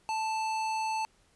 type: tone with hard clipping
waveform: sine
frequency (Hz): 880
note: A5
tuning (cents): 0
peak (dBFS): -31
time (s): 0.09-1.05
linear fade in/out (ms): 0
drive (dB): 16
effects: pink hiss -66 dBFS RMS until 1.35 s + resampled to 24000 Hz